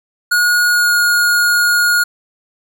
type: tone with pitch glide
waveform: square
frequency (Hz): 1445 to 1434.2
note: F#6 to F6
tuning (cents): -41 to +46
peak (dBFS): -11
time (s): 0.31-2.04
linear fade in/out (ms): 10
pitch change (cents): -13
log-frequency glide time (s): 0.69-0.95
effects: 8-bit